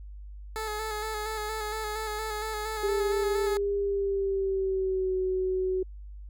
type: tone with vibrato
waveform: 15% pulse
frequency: 430.3 Hz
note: A4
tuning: 39 cents flat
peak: -25 dBFS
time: 0.56-3.57 s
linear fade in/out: 0 ms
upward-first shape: square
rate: 4.3 Hz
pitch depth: 28 cents each way
type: tone with pitch glide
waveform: sine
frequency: 402.3 to 373.2 Hz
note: G4 to F#4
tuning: +45 to +15 cents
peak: -25 dBFS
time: 2.83-5.83 s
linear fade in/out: 5 ms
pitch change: -130 cents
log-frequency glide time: 3.75-5.15 s
effects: added 50 Hz sine -40 dBFS peak until 6.29 s

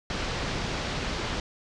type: low-pass noise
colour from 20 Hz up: pink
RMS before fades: -31 dBFS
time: 0.1-1.4 s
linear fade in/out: 2 ms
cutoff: 5600 Hz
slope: 24 dB/octave
effects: resampled to 22050 Hz

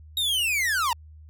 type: linear sweep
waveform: 45% pulse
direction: down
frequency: 3800 to 888 Hz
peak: -22 dBFS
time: 0.17-0.93 s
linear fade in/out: 2 ms
effects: added 77 Hz sine -44 dBFS peak until 1.29 s

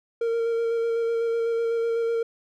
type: tone with vibrato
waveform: triangle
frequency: 461.2 Hz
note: A#4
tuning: 19 cents flat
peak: -20 dBFS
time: 0.21-2.23 s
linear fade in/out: 5 ms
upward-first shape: square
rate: 8 Hz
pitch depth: 12 cents each way
effects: none

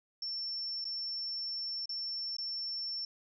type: tone with dropouts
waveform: sine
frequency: 5410 Hz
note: E8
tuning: 44 cents sharp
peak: -35 dBFS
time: 0.22-3.05 s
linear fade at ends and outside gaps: 2 ms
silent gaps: 0.843-0.852 / 1.857-1.893 / 2.367-2.384 s
effects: none

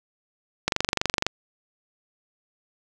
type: click train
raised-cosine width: 0.2 ms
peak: -4 dBFS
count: 15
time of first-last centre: 0.68-1.266 s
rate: 23.9 Hz
effects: none

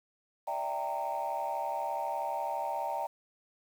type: chord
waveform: sine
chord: E half-diminished seventh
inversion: third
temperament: equal with one note detuned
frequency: 587.3 / 659.3 / 784 / 920.6 Hz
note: D5 / E5 / G5 / Bb5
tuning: 0 / 0 / 0 / -22 cents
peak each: -38 / -38 / -35 / -34 dBFS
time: 0.47-3.07 s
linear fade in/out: 10 ms
effects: tanh soft clip ceiling -25 dBFS + 9-bit

